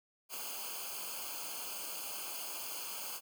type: noise with comb filter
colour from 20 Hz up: white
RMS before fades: -42 dBFS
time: 0.29-3.21 s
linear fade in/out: 50 ms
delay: 0.53 ms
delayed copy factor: -0.95
effects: none